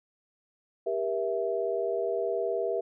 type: chord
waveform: sine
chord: E diminished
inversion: first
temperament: just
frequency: 395.6 / 474.7 / 659.3 Hz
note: G4 / Bb4 / E5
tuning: +16 / +31 / 0 cents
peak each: -31 dBFS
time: 0.86-2.81 s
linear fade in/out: 10 ms
effects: none